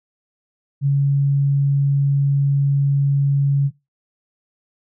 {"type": "tone", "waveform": "sine", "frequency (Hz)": 140, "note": "C#3", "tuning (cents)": 18, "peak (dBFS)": -13, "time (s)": [0.81, 3.71], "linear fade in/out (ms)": 50, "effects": ["noise-tail reverb RT60 0.2 s tail -19 dB re dry"]}